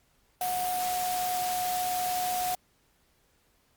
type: tone in noise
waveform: sine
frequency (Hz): 728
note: F#5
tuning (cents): -28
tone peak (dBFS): -28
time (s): 0.41-2.55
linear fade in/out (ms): 2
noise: white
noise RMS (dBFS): -35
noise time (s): 0.41-2.55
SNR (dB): +4
effects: pink hiss -68 dBFS RMS until 3.76 s + Opus 48 kbps